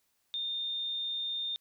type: tone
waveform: sine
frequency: 3632 Hz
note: A#7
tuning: 46 cents flat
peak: -32 dBFS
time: 0.34-1.56 s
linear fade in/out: 0 ms
effects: white hiss -75 dBFS RMS until 1.6 s